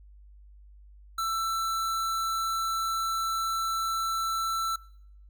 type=tone; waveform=square; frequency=1333 Hz; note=E6; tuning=19 cents sharp; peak=-28 dBFS; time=1.18-4.76 s; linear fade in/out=5 ms; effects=noise-tail reverb RT60 0.8 s tail -24 dB re dry + added 50 Hz sine -49 dBFS peak until 5.29 s